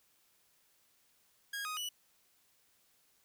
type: tone with pitch steps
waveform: sawtooth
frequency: 1637 / 1249 / 2951 Hz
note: G#6 / D#6 / F#7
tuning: -25 / +6 / -5 cents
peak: -34 dBFS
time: 1.53-1.89 s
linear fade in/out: 5 ms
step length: 120 ms
effects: white hiss -71 dBFS RMS until 3.24 s